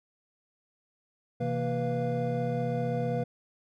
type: tone cluster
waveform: triangle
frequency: 128.6 / 164.1 / 233.8 / 491.5 / 696 Hz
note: C3 / E3 / A#3 / B4 / F5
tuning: -30 / -8 / +5 / -8 / -6 cents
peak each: -30 / -34 / -33 / -30 / -34 dBFS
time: 1.4-3.24 s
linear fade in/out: 10 ms
effects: none